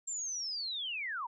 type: linear sweep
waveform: sine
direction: down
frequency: 7459 to 880 Hz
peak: -35 dBFS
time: 0.07-1.27 s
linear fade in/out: 10 ms
effects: none